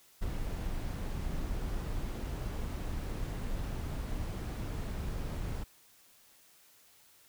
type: noise with ADSR envelope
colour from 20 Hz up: brown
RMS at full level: -34 dBFS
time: 0.21-5.64 s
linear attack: 19 ms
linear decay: 15 ms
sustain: -2 dB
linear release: 9 ms
effects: white hiss -62 dBFS RMS until 7.28 s